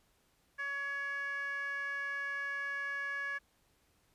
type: tone with band-pass filter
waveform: 15% pulse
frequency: 562 Hz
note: C#5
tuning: 24 cents sharp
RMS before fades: -38 dBFS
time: 0.58-3.39 s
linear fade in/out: 20 ms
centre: 1700 Hz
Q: 4.4
effects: pink hiss -72 dBFS RMS until 4.14 s + resampled to 32000 Hz